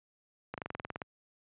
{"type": "slowing click train", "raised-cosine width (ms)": 0.5, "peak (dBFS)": -22, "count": 11, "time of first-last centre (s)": [0.54, 1.018], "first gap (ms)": 38, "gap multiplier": 1.05, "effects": ["high-pass 80 Hz 12 dB/octave", "resampled to 8000 Hz"]}